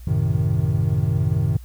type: chord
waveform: triangle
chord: F# diminished seventh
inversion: none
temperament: equal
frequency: 92.5 / 110 / 130.81 / 155.56 Hz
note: F#2 / A2 / C3 / Eb3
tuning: 0 / 0 / 0 / 0 cents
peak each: -21 dBFS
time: 0.07-1.57 s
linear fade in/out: 5 ms
effects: added 60 Hz sine -36 dBFS peak until 1.64 s + white hiss -54 dBFS RMS until 1.64 s